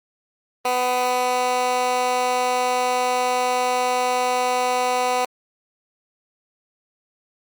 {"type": "tone with high-pass filter", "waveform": "15% pulse", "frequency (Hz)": 250, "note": "B3", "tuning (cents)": 21, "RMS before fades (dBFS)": -21, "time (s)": [0.65, 5.25], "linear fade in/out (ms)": 2, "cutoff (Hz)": 630, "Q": 1.4, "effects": ["Opus 24 kbps"]}